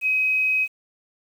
sine tone with quantisation, 2532 Hz, D#7, 30 cents sharp, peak -18 dBFS, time 0.01-0.68 s, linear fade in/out 50 ms, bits 8, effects none

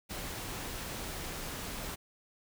pink noise, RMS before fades -40 dBFS, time 0.09-1.96 s, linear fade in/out 20 ms, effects none

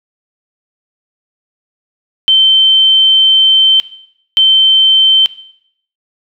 sine tone bursts at uneven times, 3100 Hz, G7, 20 cents flat, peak -4 dBFS, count 2, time 2.28-3.8 / 4.37-5.26 s, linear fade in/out 0 ms, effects noise-tail reverb RT60 0.7 s tail -17 dB re dry

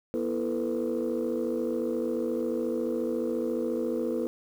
sine tone cluster, 241.6 / 330.3 / 445.2 / 499.4 Hz, B3 / E4 / A4 / B4, -38 / +4 / +20 / +19 cents, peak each -31 dBFS, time 0.14-4.27 s, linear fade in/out 0 ms, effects tanh soft clip ceiling -21 dBFS + 9-bit

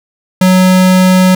square tone, 185 Hz, F#3, in tune, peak -5 dBFS, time 0.41-1.35 s, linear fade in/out 5 ms, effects none

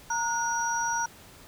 sine tone cluster, 926 / 1447 / 5780 Hz, A#5 / F#6 / F#8, -12 / -39 / -41 cents, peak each -28 / -31 / -32 dBFS, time 0.1-1.06 s, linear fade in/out 5 ms, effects pink hiss -51 dBFS RMS until 1.47 s

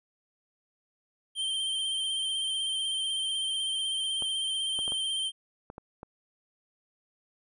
square tone with vibrato, 3136 Hz, G7, in tune, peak -29 dBFS, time 1.35-5.32 s, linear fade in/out 50 ms, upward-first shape sine, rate 16 Hz, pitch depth 30 cents each way
clicks, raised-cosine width 1 ms, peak -27 dBFS, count 7, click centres 4.223 / 4.79 / 4.879 / 4.921 / 5.701 / 5.781 / 6.031 s
effects resampled to 24000 Hz

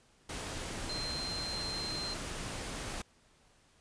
sine tone in noise, 4142 Hz, C8, 18 cents flat, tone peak -37 dBFS, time 0.89-2.14 s, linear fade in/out 5 ms, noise pink, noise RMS -40 dBFS, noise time 0.29-3.02 s, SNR 0 dB, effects pink hiss -66 dBFS RMS until 3.8 s + resampled to 22050 Hz

